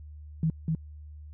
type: tone with echo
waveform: sine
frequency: 160 Hz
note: D#3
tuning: 49 cents sharp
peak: -22 dBFS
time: 0.43-0.5 s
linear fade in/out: 2 ms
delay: 250 ms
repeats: 1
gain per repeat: -2 dB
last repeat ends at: 0.75 s
effects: added 75 Hz sine -42 dBFS peak until 1.33 s